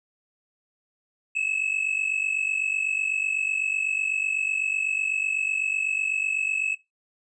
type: tone pair together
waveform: triangle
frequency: 2577 / 2625 Hz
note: E7 / E7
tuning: -40 / -8 cents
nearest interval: unison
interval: 32 cents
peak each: -25 dBFS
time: 1.35-6.75 s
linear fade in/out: 10 ms
effects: noise-tail reverb RT60 0.2 s tail -18 dB re dry + resampled to 22050 Hz